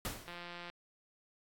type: noise with exponential decay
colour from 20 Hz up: pink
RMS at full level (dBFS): -36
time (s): 0.05-0.46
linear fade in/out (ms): 1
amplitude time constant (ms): 87
type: click train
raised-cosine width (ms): 0.3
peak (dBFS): -30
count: 74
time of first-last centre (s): 0.28-0.7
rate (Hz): 174
effects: AAC 64 kbps